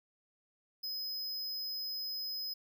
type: tone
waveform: square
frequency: 5060 Hz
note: D#8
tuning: 28 cents sharp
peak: -37 dBFS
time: 0.83-2.54 s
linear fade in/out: 10 ms
effects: none